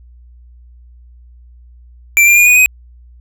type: tone with pitch steps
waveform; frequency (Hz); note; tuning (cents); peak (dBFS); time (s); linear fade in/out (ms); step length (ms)
square; 2349 / 2389 / 2429 / 2470 / 2512; D7 / D7 / D#7 / D#7 / D#7; 0 / +29 / -42 / -13 / +16; -6; 2.17-2.66; 0; 98
effects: added 60 Hz sine -38 dBFS peak until 3.2 s